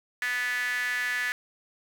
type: tone with high-pass filter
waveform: sawtooth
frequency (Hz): 247.1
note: B3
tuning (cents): +1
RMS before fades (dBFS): -29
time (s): 0.22-1.32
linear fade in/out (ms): 0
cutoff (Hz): 1800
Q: 9.7
effects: none